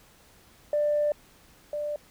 sine tone pair in turn, 592 / 592 Hz, D5 / D5, +14 / +14 cents, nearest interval unison, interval 0 cents, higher neither, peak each -21 / -28 dBFS, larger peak first, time 0.73-1.12 / 1.73-1.96 s, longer first, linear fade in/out 2 ms, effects tanh soft clip ceiling -17 dBFS + pink hiss -57 dBFS RMS until 2.1 s

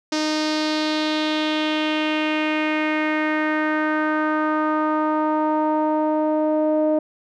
sawtooth tone with low-pass filter sweep, 308.1 Hz, D#4, 17 cents flat, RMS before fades -21 dBFS, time 0.12-6.99 s, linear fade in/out 5 ms, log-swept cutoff 5400 to 620 Hz, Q 3, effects none

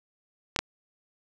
clicks, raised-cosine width 0.2 ms, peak -8 dBFS, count 2, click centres 0.562 / 0.59 s, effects none

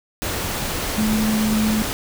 sine tone in noise, 216.3 Hz, A3, 29 cents flat, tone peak -17 dBFS, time 0.98-1.82 s, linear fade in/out 0 ms, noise pink, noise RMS -25 dBFS, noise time 0.22-1.93 s, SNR +5 dB, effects none

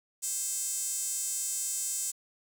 sawtooth tone with high-pass filter, 524 Hz, C5, 2 cents sharp, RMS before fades -33 dBFS, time 0.22-2.12 s, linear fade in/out 20 ms, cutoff 7700 Hz, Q 3.9, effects 9-bit

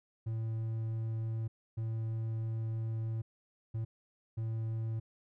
triangle tone bursts at uneven times, 112.1 Hz, A2, 33 cents sharp, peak -31 dBFS, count 4, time 0.26-1.48 / 1.77-3.22 / 3.74-3.85 / 4.37-5 s, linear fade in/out 10 ms, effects none

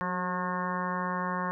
harmonic tone with a mistuned harmonic, 180.7 Hz, F#3, 41 cents flat, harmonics 1 / 2 / 3 / 4 / 5 / 6 / 7 / 8 / 9 / 10, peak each -34 / -43 / -39 / -44 / -37 / -33 / -45 / -41 / -42 / -41 dBFS, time 0.01-1.51 s, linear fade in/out 0 ms, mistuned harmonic 2, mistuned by +56 cents, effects none

